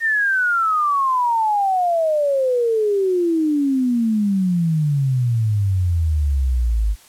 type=exponential sweep; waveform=sine; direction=down; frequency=1847 to 50.4 Hz; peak=-15 dBFS; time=0-6.96 s; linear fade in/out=50 ms; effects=white hiss -48 dBFS RMS until 7.08 s + low-pass 12000 Hz 12 dB/octave